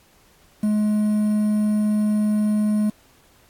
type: tone with quantisation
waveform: triangle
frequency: 211.3 Hz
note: G#3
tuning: 30 cents sharp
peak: -15 dBFS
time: 0.63-2.9 s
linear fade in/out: 5 ms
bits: 7
effects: pink hiss -56 dBFS RMS until 3.49 s + AAC 64 kbps